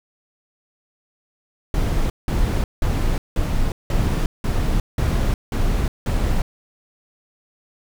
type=noise bursts; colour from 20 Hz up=brown; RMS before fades=-19 dBFS; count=9; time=1.74-6.42 s; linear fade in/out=2 ms; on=360 ms; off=180 ms; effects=none